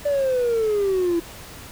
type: exponential sweep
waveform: triangle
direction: down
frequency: 587.3 to 333.3 Hz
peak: -15 dBFS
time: 0.05-1.2 s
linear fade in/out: 10 ms
effects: tanh soft clip ceiling -14 dBFS + pink hiss -40 dBFS RMS until 1.71 s